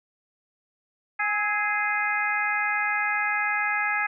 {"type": "harmonic tone with a mistuned harmonic", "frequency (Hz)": 415.3, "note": "G#4", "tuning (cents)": 0, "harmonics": [2, 3, 4, 5, 6], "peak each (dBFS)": [-30, -31, -27, -28, -32], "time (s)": [1.19, 4.07], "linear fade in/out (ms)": 10, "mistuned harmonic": 3, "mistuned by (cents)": 56, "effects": []}